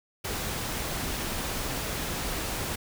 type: noise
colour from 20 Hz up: pink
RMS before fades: -32 dBFS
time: 0.24-2.76 s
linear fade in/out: 10 ms
effects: none